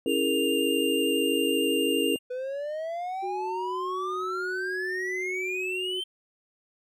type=chord; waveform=sine; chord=A# half-diminished seventh; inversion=first; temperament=equal; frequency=277.2 / 329.6 / 415.3 / 466.2 Hz; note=C#4 / E4 / G#4 / A#4; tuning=0 / 0 / 0 / 0 cents; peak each=-29 dBFS; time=0.06-2.16 s; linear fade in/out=2 ms
type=tone with vibrato; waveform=square; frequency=2800 Hz; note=F7; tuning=4 cents sharp; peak=-29 dBFS; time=0.06-2.19 s; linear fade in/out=50 ms; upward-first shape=triangle; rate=11 Hz; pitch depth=12 cents each way
type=exponential sweep; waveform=triangle; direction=up; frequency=493.9 to 3139 Hz; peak=-28 dBFS; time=2.3-6.04 s; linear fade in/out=10 ms
type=tone; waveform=sine; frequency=370 Hz; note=F#4; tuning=in tune; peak=-32 dBFS; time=3.22-6.01 s; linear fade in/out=20 ms
effects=none